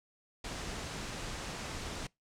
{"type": "low-pass noise", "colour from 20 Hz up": "pink", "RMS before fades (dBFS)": -41, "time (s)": [0.44, 2.07], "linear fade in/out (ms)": 5, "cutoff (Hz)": 8200, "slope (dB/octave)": 24, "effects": ["noise-tail reverb RT60 0.2 s tail -25 dB re dry"]}